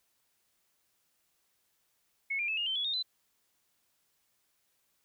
sine tone with pitch steps, 2193 / 2391 / 2608 / 2844 / 3101 / 3382 / 3688 / 4022 Hz, C#7 / D7 / E7 / F7 / G7 / G#7 / A#7 / B7, -19 / +30 / -19 / +31 / -19 / +31 / -19 / +31 cents, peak -30 dBFS, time 2.3-3.028 s, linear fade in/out 10 ms, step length 91 ms, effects white hiss -75 dBFS RMS until 5.04 s

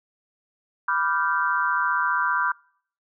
sine chord, G dominant seventh, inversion first, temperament equal with one note detuned, 987.8 / 1174.7 / 1396.9 / 1551.8 Hz, B5 / D6 / F6 / G6, 0 / 0 / 0 / -18 cents, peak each -26 dBFS, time 0.88-2.52 s, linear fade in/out 5 ms, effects noise-tail reverb RT60 0.6 s tail -26 dB re dry

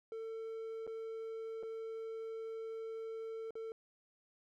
triangle tone with dropouts, 448 Hz, A4, 31 cents sharp, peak -39 dBFS, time 0.12-3.72 s, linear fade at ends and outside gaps 1 ms, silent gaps 0.867-0.875 / 1.628-1.633 / 3.507-3.554 s, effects none

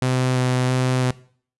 sawtooth tone with vibrato, 127.5 Hz, C3, 44 cents flat, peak -14 dBFS, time 0.02-1.11 s, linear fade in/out 2 ms, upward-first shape square, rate 1.5 Hz, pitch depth 9 cents each way, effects noise-tail reverb RT60 0.5 s tail -19 dB re dry + resampled to 24000 Hz

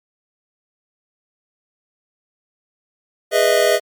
square chord, E major seventh, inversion first, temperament just, 412 / 494.4 / 618.1 / 659.3 Hz, G#4 / B4 / D#5 / E5, -14 / +2 / -12 / 0 cents, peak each -20 / -20 / -17 / -19 dBFS, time 3.31-3.8 s, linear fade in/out 50 ms, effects MP3 96 kbps

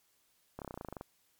slowing click train, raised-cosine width 1 ms, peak -27 dBFS, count 13, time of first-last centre 0.59-1.011 s, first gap 28 ms, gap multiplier 1.04, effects white hiss -72 dBFS RMS until 1.39 s + MP3 96 kbps

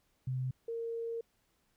sine tone pair in turn, 129 / 460.8 Hz, C3 / A#4, -24 / -20 cents, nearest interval octave + minor seventh, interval 2204 cents, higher second, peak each -32 / -35 dBFS, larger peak first, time 0.27-0.51 / 0.68-1.21 s, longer second, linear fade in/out 5 ms, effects pink hiss -75 dBFS RMS until 1.76 s

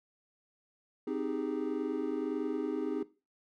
triangle chord, Ab major seventh, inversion first, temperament equal with one note detuned, 261.6 / 311.1 / 392 / 413.6 Hz, C4 / Eb4 / G4 / Ab4, 0 / 0 / 0 / -7 cents, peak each -35 / -34 / -38 / -36 dBFS, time 1.07-3.03 s, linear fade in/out 5 ms, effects noise-tail reverb RT60 0.3 s tail -17 dB re dry

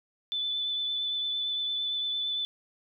sine tone with vibrato, 3500 Hz, A7, 10 cents flat, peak -28 dBFS, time 0.32-2.45 s, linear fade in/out 0 ms, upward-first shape sine, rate 8.8 Hz, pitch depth 15 cents each way, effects none

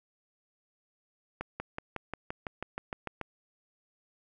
accelerating click train, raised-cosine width 0.5 ms, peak -20 dBFS, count 12, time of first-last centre 1.41-3.213 s, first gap 190 ms, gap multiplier 0.97, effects none

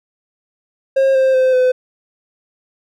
triangle tone with pitch steps, 537 / 527.2 / 517.5 / 508 Hz, C5 / C5 / C5 / B4, +45 / +13 / -19 / +49 cents, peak -8 dBFS, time 0.96-1.72 s, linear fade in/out 10 ms, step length 190 ms, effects none

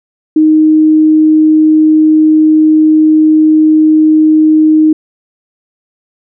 sine tone, 311.1 Hz, D#4, in tune, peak -3 dBFS, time 0.36-4.93 s, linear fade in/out 5 ms, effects none

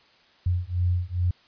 sine beating tone pair, 87.9 / 90.3 Hz, F2 / F#2, +12 / -42 cents, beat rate 2.4 Hz, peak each -25 dBFS, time 0.46-1.31 s, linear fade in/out 5 ms, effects white hiss -58 dBFS RMS until 1.47 s + resampled to 11025 Hz

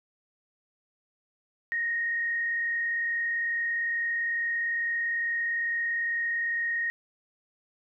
sine tone with frequency modulation, 1864.7 Hz, A#6, in tune, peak -26 dBFS, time 1.72-6.9 s, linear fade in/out 0 ms, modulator 37.7 Hz, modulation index 0.47, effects none

